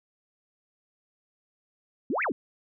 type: exponential two-way sweep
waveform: sine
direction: up then down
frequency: 212 to 2581 to 212 Hz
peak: -25 dBFS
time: 2.1-2.32 s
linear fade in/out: 2 ms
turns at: 2.23 s
effects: none